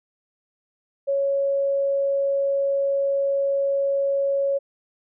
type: tone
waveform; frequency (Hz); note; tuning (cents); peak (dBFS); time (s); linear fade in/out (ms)
sine; 554.4; C#5; 0; -19; 1.07-4.59; 20
effects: none